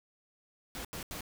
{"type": "noise bursts", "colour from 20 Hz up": "pink", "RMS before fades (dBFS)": -41, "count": 3, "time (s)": [0.75, 1.208], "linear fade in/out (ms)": 0, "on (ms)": 98, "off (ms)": 82, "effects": []}